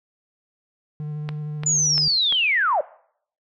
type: tone with vibrato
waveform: triangle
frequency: 150.5 Hz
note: D3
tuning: 43 cents sharp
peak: -25 dBFS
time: 1-2.08 s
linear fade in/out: 0 ms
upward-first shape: square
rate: 13 Hz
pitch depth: 11 cents each way
type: click train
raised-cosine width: 0.3 ms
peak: -15 dBFS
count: 4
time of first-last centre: 1.29-2.324 s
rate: 2.9 Hz
type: linear sweep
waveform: sine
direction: down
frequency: 7040 to 530 Hz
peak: -17 dBFS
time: 1.66-2.81 s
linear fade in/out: 5 ms
effects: noise-tail reverb RT60 0.6 s tail -19 dB re dry